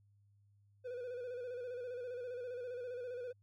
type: tone with vibrato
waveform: triangle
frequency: 493.9 Hz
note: B4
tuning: in tune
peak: -39 dBFS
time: 0.84-3.33 s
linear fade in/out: 20 ms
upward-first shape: square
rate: 15 Hz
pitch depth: 46 cents each way
effects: added 101 Hz sine -66 dBFS peak until 3.42 s